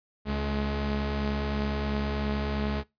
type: tone pair together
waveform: sawtooth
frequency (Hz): 69.66 / 211.9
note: C#2 / G#3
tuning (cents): +9 / +35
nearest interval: octave + perfect fifth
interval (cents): 1926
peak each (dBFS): -26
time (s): 0.25-2.84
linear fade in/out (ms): 50
effects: noise-tail reverb RT60 0.2 s tail -21 dB re dry + resampled to 11025 Hz